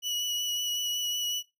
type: tone with vibrato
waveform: 30% pulse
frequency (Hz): 2937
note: F#7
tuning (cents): -13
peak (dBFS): -26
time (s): 0.02-1.43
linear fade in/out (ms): 50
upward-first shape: triangle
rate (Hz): 5.4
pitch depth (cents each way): 19
effects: noise-tail reverb RT60 0.2 s tail -18 dB re dry